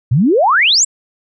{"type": "exponential sweep", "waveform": "sine", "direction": "up", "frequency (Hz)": [108.9, 8000], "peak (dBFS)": -8, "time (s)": [0.11, 0.85], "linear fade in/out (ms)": 10, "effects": []}